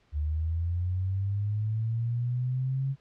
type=linear sweep; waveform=sine; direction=up; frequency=72.9 to 137.3 Hz; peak=-26 dBFS; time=0.12-2.96 s; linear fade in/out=50 ms; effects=pink hiss -66 dBFS RMS until 3 s + low-pass 4000 Hz 12 dB/octave